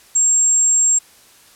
sine tone, 7520 Hz, A#8, 14 cents sharp, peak -11 dBFS, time 0.15-0.99 s, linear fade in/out 10 ms, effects white hiss -48 dBFS RMS until 1.55 s + low-pass 12000 Hz 12 dB/octave

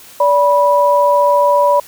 sine tone pair together, 578.4 / 979 Hz, D5 / B5, -27 / -15 cents, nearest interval major sixth, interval 912 cents, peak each -11 dBFS, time 0.2-1.8 s, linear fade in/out 5 ms, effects white hiss -39 dBFS RMS until 1.87 s

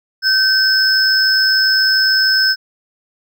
triangle tone pair together, 1543 / 5190 Hz, G6 / E8, -28 / -28 cents, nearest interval octave + major sixth, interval 2100 cents, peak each -12 dBFS, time 0.22-2.56 s, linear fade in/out 50 ms, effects none

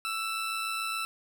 20% pulse tone with amplitude modulation, 1326 Hz, E6, 10 cents sharp, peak -24 dBFS, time 0.05-1.05 s, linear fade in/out 0 ms, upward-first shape sine, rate 107 Hz, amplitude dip 35%, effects none

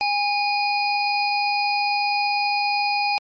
harmonic tone with a mistuned harmonic, 820 Hz, G#5, 22 cents flat, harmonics 1 / 3 / 5 / 6, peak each -21 / -24 / -32 / -28 dBFS, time 0.01-3.18 s, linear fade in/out 0 ms, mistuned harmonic 5, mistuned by +54 cents, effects MP3 32 kbps

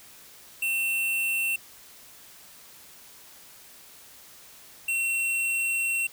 square tone pair in turn, 2700 / 2720 Hz, E7 / F7, +41 / -46 cents, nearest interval unison, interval 13 cents, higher second, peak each -25 dBFS, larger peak neither, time 0.62-1.56 / 4.88-6.07 s, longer second, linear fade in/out 5 ms, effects white hiss -50 dBFS RMS until 6.12 s

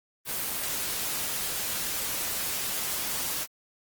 white noise, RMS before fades -31 dBFS, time 0.25-3.47 s, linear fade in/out 50 ms, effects Opus 24 kbps

